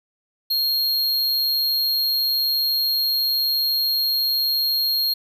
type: tone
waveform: square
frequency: 4247 Hz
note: C8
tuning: 25 cents sharp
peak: -19 dBFS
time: 0.5-5.14 s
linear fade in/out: 10 ms
effects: none